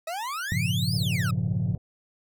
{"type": "exponential two-way sweep", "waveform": "40% pulse", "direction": "up then down", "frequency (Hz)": [625, 5274, 1226], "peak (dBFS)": -29, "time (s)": [0.07, 1.31], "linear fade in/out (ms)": 5, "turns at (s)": 0.95}
{"type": "chord", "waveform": "sine", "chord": "G half-diminished seventh", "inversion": "none", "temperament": "equal with one note detuned", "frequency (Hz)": [100.41, 116.54, 138.59, 174.61], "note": ["G2", "Bb2", "Db3", "F3"], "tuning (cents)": [42, 0, 0, 0], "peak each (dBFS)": -29, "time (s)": [0.52, 1.75], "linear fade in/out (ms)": 0}
{"type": "low-pass noise", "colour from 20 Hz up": "pink", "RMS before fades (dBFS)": -45, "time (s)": [0.93, 1.78], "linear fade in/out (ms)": 5, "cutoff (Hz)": 700, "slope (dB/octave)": 48}
{"effects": []}